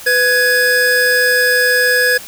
square tone pair together, 497.4 / 1673 Hz, B4 / G#6, +12 / +12 cents, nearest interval octave + major sixth, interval 2100 cents, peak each -17 / -12 dBFS, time 0.06-2.18 s, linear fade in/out 10 ms, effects white hiss -33 dBFS RMS until 2.27 s

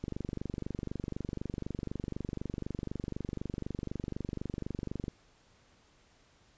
click train, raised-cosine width 3 ms, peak -23 dBFS, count 122, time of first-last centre 0.04-5.082 s, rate 24 Hz, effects pink hiss -65 dBFS RMS until 6.57 s + resampled to 16000 Hz

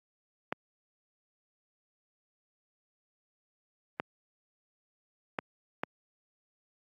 clicks, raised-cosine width 0.5 ms, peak -15 dBFS, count 4, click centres 0.525 / 3.999 / 5.388 / 5.835 s, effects high-pass 150 Hz 12 dB/octave + AAC 64 kbps

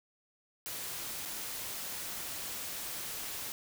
white noise with dropouts, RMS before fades -40 dBFS, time 0.66-3.52 s, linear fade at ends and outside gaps 0 ms, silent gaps 1.252-1.257 s, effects none

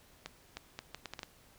accelerating click train, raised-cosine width 0.2 ms, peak -23 dBFS, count 8, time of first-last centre 0.26-1.232 s, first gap 310 ms, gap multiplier 0.71, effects pink hiss -62 dBFS RMS until 1.58 s

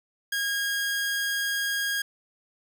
sawtooth tone, 1632 Hz, G#6, 31 cents flat, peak -22 dBFS, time 0.32-2.02 s, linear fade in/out 5 ms, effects 9-bit

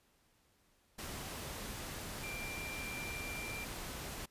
sine tone in noise, 2368 Hz, D7, 14 cents sharp, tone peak -43 dBFS, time 2.23-3.65 s, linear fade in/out 10 ms, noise pink, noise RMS -44 dBFS, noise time 0.98-4.26 s, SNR -2 dB, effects pink hiss -72 dBFS RMS until 4.3 s + resampled to 32000 Hz

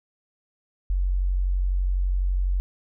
sine tone, 46 Hz, F#1, 9 cents flat, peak -20 dBFS, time 0.9-2.6 s, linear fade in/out 0 ms, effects none

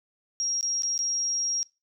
sine tone with dropouts, 5620 Hz, F8, 10 cents sharp, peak -25 dBFS, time 0.4-1.63 s, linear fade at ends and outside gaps 0 ms, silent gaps 0.61-0.628 / 0.822-0.833 / 0.978-0.99 s, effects noise-tail reverb RT60 0.3 s tail -23 dB re dry

